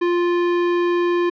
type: tone with hard clipping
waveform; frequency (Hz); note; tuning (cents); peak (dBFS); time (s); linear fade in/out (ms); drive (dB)
sine; 349.2; F4; 0; -18; 0.01-1.3; 10; 18
effects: low-pass 3000 Hz 12 dB/octave